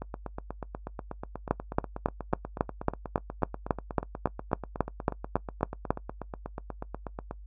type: two click trains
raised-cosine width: 1 ms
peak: -21 / -9 dBFS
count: 61 / 17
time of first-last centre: 0.02-7.31 / 1.51-5.906 s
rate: 8.23 / 3.64 Hz
effects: noise-tail reverb RT60 0.1 s tail -21 dB re dry + added 50 Hz sine -43 dBFS peak until 7.46 s